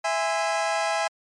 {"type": "chord", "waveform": "sawtooth", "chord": "E augmented", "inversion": "none", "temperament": "just", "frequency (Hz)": [659.3, 824.1, 1030.1], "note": ["E5", "G#5", "B#5"], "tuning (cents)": [0, -14, -27], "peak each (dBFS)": [-22, -22, -28], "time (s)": [0.04, 1.08], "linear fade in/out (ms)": 10, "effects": ["low-pass 7000 Hz 12 dB/octave", "MP3 48 kbps"]}